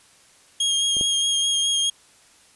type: tone with vibrato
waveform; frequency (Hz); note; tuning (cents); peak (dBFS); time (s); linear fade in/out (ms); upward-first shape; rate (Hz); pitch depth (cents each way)
sawtooth; 3250; G#7; -38; -16; 0.6-1.9; 5; sine; 4.8; 17
type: clicks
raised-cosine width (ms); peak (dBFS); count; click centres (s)
2; -23 / -18; 2; 0.968 / 1.011
effects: white hiss -54 dBFS RMS until 2.55 s + resampled to 24000 Hz